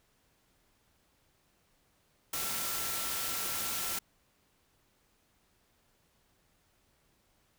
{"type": "tone in noise", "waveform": "sine", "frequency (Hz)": 1353, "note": "E6", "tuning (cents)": 45, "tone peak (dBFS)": -46, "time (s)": [2.33, 3.99], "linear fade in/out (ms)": 5, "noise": "white", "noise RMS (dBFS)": -35, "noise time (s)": [2.33, 3.99], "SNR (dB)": -14, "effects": ["pink hiss -71 dBFS RMS until 7.58 s"]}